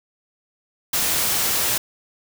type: noise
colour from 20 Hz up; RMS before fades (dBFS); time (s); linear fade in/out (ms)
white; -21; 0.93-1.78; 5
effects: none